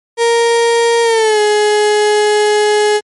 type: tone with pitch glide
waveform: 35% pulse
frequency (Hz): 466.2 to 420.2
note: A#4 to G#4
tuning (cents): 0 to +20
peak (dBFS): -7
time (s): 0.17-3.01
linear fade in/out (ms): 50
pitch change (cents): -180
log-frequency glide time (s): 1.03-1.4
effects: MP3 48 kbps